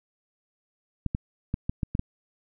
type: clicks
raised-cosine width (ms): 5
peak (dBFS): -14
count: 7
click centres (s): 1.063 / 1.149 / 1.541 / 1.695 / 1.832 / 1.951 / 1.994
effects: none